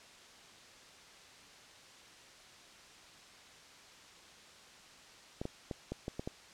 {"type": "clicks", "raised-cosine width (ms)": 2, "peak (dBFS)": -24, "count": 7, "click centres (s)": [5.415, 5.454, 5.712, 5.92, 6.081, 6.195, 6.275], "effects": ["white hiss -56 dBFS RMS until 6.53 s", "low-pass 6000 Hz 12 dB/octave"]}